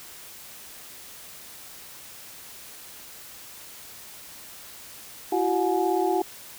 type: tone cluster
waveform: sine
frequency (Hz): 339.3 / 376.1 / 724 / 846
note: F4 / F#4 / F#5 / G#5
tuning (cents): -50 / +28 / -38 / +32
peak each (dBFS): -26 / -25 / -27 / -29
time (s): 5.32-6.22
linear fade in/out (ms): 5
effects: white hiss -44 dBFS RMS until 6.58 s